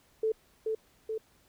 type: tone with echo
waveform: sine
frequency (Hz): 440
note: A4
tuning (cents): 0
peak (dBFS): -25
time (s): 0.23-0.32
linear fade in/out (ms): 5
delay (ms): 430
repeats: 2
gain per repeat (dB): -3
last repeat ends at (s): 1.18
effects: pink hiss -65 dBFS RMS until 1.48 s